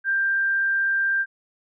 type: tone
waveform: sine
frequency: 1584 Hz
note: G6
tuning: 18 cents sharp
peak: -19 dBFS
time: 0.04-1.26 s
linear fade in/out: 50 ms
effects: none